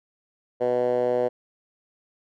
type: tone with band-pass filter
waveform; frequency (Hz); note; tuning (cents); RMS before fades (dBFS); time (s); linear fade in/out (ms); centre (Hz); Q
10% pulse; 123.47; B2; 0; -23; 0.6-1.29; 20; 530; 3.4
effects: none